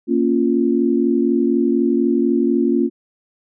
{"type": "chord", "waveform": "sine", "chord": "Bb minor", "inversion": "none", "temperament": "equal", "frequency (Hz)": [233.1, 277.2, 349.2], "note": ["Bb3", "Db4", "F4"], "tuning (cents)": [0, 0, 0], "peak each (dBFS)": -18, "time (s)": [0.07, 2.9], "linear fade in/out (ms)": 50, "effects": []}